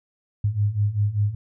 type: beating tone pair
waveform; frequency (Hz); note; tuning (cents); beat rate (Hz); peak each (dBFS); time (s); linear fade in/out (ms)
sine; 100.6 / 105.7; G2 / G#2; +45 / +31; 5.1; -24 / -21; 0.44-1.35; 5
effects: none